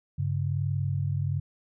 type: tone pair together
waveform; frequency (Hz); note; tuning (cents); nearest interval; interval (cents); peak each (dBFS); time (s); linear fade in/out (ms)
sine; 98.84 / 140; G2 / C#3; +15 / +18; tritone; 603; -28; 0.18-1.4; 10
effects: none